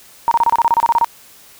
sine tone bursts, 932.3 Hz, A#5, in tune, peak -9 dBFS, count 13, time 0.28-1.045 s, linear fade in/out 0 ms, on 33 ms, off 28 ms, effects white hiss -44 dBFS RMS until 1.59 s

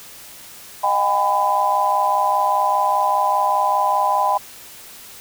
sine tone cluster, 617 / 745 / 810 / 1003 Hz, D#5 / F#5 / G#5 / B5, -15 / +12 / -43 / +26 cents, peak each -25 / -25 / -19 / -18 dBFS, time 0.83-4.38 s, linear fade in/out 10 ms, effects white hiss -40 dBFS RMS until 5.2 s

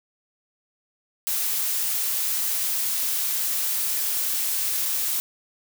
blue noise, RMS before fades -25 dBFS, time 1.27-5.2 s, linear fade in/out 0 ms, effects none

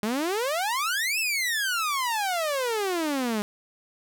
sawtooth exponential two-way sweep, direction up then down, 202.5 to 2700 to 202.5 Hz, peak -21 dBFS, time 0.03-3.42 s, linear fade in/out 0 ms, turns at 1.19 s, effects none

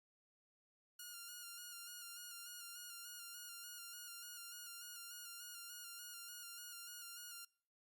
5% pulse tone with vibrato, 1417 Hz, F6, 25 cents sharp, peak -39 dBFS, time 0.99-7.45 s, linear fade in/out 5 ms, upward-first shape square, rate 3.4 Hz, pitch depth 30 cents each way, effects noise-tail reverb RT60 0.6 s tail -26 dB re dry + Opus 48 kbps

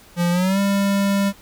square tone with pitch glide, 173.9 to 198.61 Hz, F3 to G3, -7 to +23 cents, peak -17 dBFS, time 0.16-1.33 s, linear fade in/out 50 ms, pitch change +230 cents, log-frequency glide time 0.31-0.59 s, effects pink hiss -48 dBFS RMS until 1.41 s

